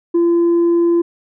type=tone with tanh clipping; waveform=sine; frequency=341.3 Hz; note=F4; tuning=40 cents flat; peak=-11 dBFS; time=0.14-1.02 s; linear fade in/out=10 ms; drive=1 dB; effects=none